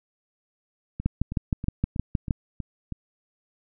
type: two click trains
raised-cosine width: 5 ms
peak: -19 / -10 dBFS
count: 7 / 9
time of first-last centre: 1-2.923 / 1.06-2.308 s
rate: 3.12 / 6.41 Hz
effects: none